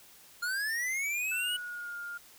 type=linear sweep; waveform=square; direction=up; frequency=1396.9 to 2960 Hz; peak=-31 dBFS; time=0.42-1.57 s; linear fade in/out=10 ms
type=tone with pitch glide; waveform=sine; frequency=1480 to 1409.9 Hz; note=F#6 to F6; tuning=0 to +16 cents; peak=-37 dBFS; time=1.31-2.18 s; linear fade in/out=10 ms; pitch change=-84 cents; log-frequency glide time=1.42-1.98 s
effects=white hiss -56 dBFS RMS until 2.38 s